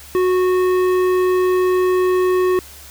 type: tone with tanh clipping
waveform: triangle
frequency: 367 Hz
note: F#4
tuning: 14 cents flat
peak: -15 dBFS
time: 0.15-2.59 s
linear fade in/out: 0 ms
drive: 17 dB
effects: added 70 Hz sine -43 dBFS peak until 2.9 s + white hiss -40 dBFS RMS until 2.9 s